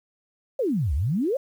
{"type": "exponential two-way sweep", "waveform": "sine", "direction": "down then up", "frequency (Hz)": [581, 63.6, 581], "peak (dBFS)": -21, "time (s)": [0.59, 1.37], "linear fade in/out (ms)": 5, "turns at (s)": 0.94, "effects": ["9-bit"]}